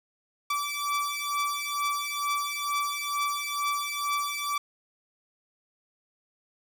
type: beating tone pair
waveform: sawtooth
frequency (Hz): 1158 / 1160.2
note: D6 / D6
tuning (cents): -25 / -21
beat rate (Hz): 2.2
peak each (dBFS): -27 / -27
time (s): 0.5-4.58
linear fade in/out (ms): 5
effects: 10-bit